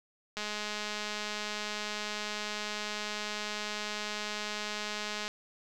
click train, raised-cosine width 0.2 ms, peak -19 dBFS, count 1032, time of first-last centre 0.37-5.28 s, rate 210 Hz, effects none

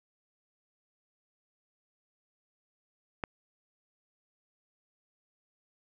click, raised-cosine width 0.5 ms, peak -17 dBFS, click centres 3.238 s, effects none

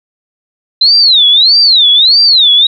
sine tone with vibrato, 3982 Hz, B7, 14 cents sharp, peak -3 dBFS, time 0.81-2.67 s, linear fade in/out 5 ms, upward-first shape sine, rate 1.6 Hz, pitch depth 290 cents each way, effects none

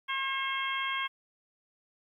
harmonic tone, 538 Hz, C5, 48 cents sharp, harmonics 2 / 3 / 4 / 5 / 6, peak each -34 / -37 / -35 / -41 / -37 dBFS, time 0.08-1.08 s, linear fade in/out 20 ms, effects 11-bit

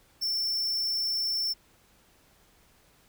square tone, 5390 Hz, E8, 38 cents sharp, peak -27 dBFS, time 0.21-1.54 s, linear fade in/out 20 ms, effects pink hiss -62 dBFS RMS until 3.08 s

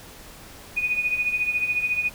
sine tone with tremolo, 2474 Hz, D#7, 10 cents flat, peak -18 dBFS, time 0.76-2.1 s, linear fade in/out 20 ms, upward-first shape triangle, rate 14 Hz, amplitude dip 75%, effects pink hiss -44 dBFS RMS until 2.14 s

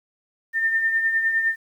sine tone with tremolo, 1806 Hz, A6, 45 cents sharp, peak -16 dBFS, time 0.53-1.56 s, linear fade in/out 50 ms, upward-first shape triangle, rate 9.8 Hz, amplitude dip 55%, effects 9-bit

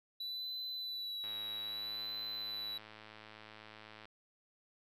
triangle tone with vibrato, 3951 Hz, B7, in tune, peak -38 dBFS, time 0.2-2.78 s, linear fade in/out 5 ms, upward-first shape sine, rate 0.61 Hz, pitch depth 31 cents each way
click train, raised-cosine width 0.3 ms, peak -36 dBFS, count 305, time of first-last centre 1.24-4.055 s, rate 108 Hz
effects none

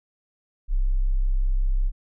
sine tone, 32.72 Hz, C1, 1 cent sharp, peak -18 dBFS, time 0.68-1.92 s, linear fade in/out 50 ms, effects none

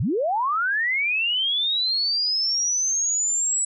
sine linear sweep, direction up, 83.6 to 7902 Hz, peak -20 dBFS, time 0-3.65 s, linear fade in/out 5 ms, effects none

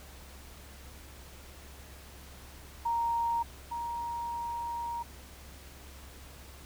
sine tone pair in turn, 932.3 / 939.9 Hz, A#5 / A#5, 0 / +14 cents, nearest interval unison, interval 14 cents, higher second, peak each -27 / -33 dBFS, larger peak first, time 2.85-3.43 / 3.71-5.03 s, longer second, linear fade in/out 10 ms, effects added 68 Hz sine -50 dBFS peak until 6.65 s + pink hiss -52 dBFS RMS until 6.65 s

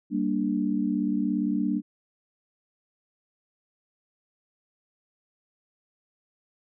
sine chord, G minor, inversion none, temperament equal, 196 / 233.1 / 293.7 Hz, G3 / Bb3 / D4, 0 / 0 / 0 cents, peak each -28 / -28 / -27 dBFS, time 0.1-1.82 s, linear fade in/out 50 ms, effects none

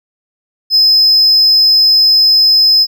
triangle tone, 5100 Hz, D#8, 42 cents sharp, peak -4 dBFS, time 0.7-2.87 s, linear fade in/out 50 ms, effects none

